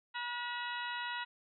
harmonic tone with a mistuned harmonic, 482.2 Hz, B4, 41 cents flat, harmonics 2 / 3 / 4 / 5 / 6 / 7 / 8, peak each -41 / -42 / -43 / -49 / -47 / -52 / -48 dBFS, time 0.14-1.25 s, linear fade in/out 20 ms, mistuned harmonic 5, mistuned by +110 cents, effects none

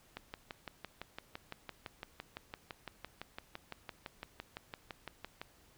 click train, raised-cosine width 0.3 ms, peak -26 dBFS, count 32, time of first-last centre 0.17-5.415 s, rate 5.91 Hz, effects pink hiss -65 dBFS RMS until 5.77 s

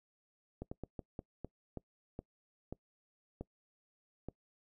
slowing click train, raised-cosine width 2 ms, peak -28 dBFS, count 11, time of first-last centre 0.62-4.286 s, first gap 95 ms, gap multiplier 1.28, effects noise-tail reverb RT60 0.1 s tail -23 dB re dry

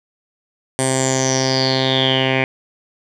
10% pulse tone with low-pass filter sweep, 131.7 Hz, C3, 12 cents sharp, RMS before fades -17 dBFS, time 0.79-2.44 s, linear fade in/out 0 ms, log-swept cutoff 9000 to 2400 Hz, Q 9.4, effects none

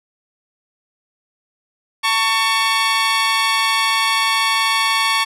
15% pulse tone pair together, 896.9 / 1116 Hz, A5 / C#6, +33 / +11 cents, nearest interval major third, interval 378 cents, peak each -13 / -10 dBFS, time 2.03-5.25 s, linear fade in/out 20 ms, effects low-pass 10000 Hz 12 dB/octave

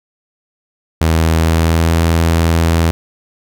sawtooth tone with pitch glide, 81.1 to 82.76 Hz, E2 to E2, -28 to +7 cents, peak -6 dBFS, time 1.01-2.91 s, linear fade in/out 0 ms, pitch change +35 cents, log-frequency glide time 1.36-1.97 s, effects none

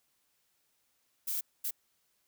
violet noise bursts at uneven times, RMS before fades -34 dBFS, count 2, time 1.27-1.41 / 1.64-1.71 s, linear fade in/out 10 ms, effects white hiss -75 dBFS RMS until 2.27 s

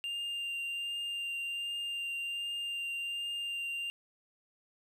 triangle tone with vibrato, 2794 Hz, F7, in tune, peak -33 dBFS, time 0.04-3.9 s, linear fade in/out 0 ms, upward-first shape triangle, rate 1.3 Hz, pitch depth 12 cents each way, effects none

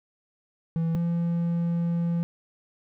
triangle tone pair in turn, 164.81 / 170.13 Hz, E3 / F3, 0 / -45 cents, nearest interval minor second, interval 55 cents, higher second, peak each -21 dBFS, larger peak neither, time 0.76-0.95 / 0.95-2.23 s, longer second, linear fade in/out 0 ms, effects none

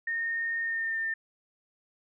sine tone with pitch glide, 1837 to 1802.3 Hz, A#6 to A6, -26 to +41 cents, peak -28 dBFS, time 0.07-1.14 s, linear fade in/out 5 ms, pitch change -33 cents, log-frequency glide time 0.62-0.99 s, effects none

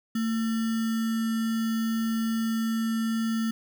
sine tone with sample-and-hold, 225.3 Hz, A3, 41 cents sharp, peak -24 dBFS, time 0.15-3.51 s, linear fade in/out 5 ms, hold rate 1575 Hz, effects none

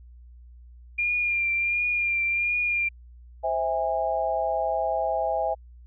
sine tone with vibrato, 2400 Hz, D7, 37 cents sharp, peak -22 dBFS, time 0.98-2.89 s, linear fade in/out 10 ms, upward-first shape triangle, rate 1.4 Hz, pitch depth 34 cents each way
sine chord, C augmented, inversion none, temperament just, 523.3 / 654.1 / 817.6 Hz, C5 / E5 / G#5, 0 / -14 / -27 cents, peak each -30 / -26 / -27 dBFS, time 3.43-5.55 s, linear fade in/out 20 ms
effects added 60 Hz sine -45 dBFS peak until 5.86 s

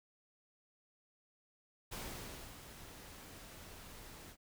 pink noise with ADSR envelope, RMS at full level -44 dBFS, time 1.91-4.37 s, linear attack 16 ms, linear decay 600 ms, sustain -9 dB, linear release 72 ms, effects none

